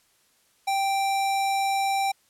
square tone, 784 Hz, G5, in tune, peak -23 dBFS, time 0.67-2.12 s, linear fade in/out 10 ms, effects white hiss -64 dBFS RMS until 2.29 s + low-pass 12000 Hz 12 dB/octave

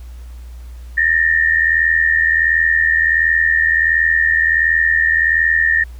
sine tone pair together, 1783.3 / 1864.7 Hz, A6 / A#6, +23 / 0 cents, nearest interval minor second, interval 77 cents, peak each -14 dBFS, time 0.97-5.84 s, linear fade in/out 10 ms, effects added 60 Hz sine -30 dBFS peak until 5.99 s + pink hiss -50 dBFS RMS until 5.99 s

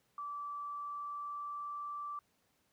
sine tone with pitch glide, 1160 to 1167.4 Hz, D6 to D6, -22 to -11 cents, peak -39 dBFS, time 0.18-2.19 s, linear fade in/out 2 ms, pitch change +11 cents, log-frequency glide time 0.61-1.86 s, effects pink hiss -75 dBFS RMS until 2.72 s + high-pass 80 Hz 12 dB/octave

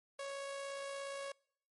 sawtooth tone with amplitude modulation, 554.4 Hz, C#5, in tune, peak -36 dBFS, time 0.19-1.32 s, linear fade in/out 5 ms, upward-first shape sine, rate 57.1 Hz, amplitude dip 30%, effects noise-tail reverb RT60 0.7 s tail -26 dB re dry + MP3 48 kbps

